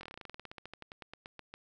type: slowing click train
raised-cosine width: 0.3 ms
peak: -29 dBFS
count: 24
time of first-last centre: 0.01-1.54 s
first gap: 22 ms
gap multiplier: 1.09
effects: none